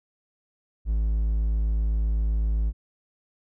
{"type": "tone", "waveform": "triangle", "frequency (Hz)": 53.9, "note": "A1", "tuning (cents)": -35, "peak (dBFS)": -19, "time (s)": [0.85, 2.73], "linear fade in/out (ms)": 50, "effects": []}